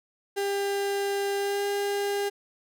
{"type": "tone with pitch glide", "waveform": "35% pulse", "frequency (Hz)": [399.3, 403.5], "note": ["G4", "G#4"], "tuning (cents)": [32, -50], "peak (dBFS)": -24, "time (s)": [0.36, 2.3], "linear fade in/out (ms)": 20, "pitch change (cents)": 18, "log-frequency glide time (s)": [1.37, 1.65], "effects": []}